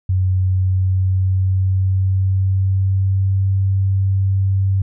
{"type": "tone with pitch glide", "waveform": "sine", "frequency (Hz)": [93.1, 96.66], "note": ["F#2", "G2"], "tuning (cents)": [11, -24], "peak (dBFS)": -13, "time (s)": [0.09, 4.82], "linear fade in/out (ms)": 5, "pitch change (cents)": 65, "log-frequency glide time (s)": [0.33, 3.5], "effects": []}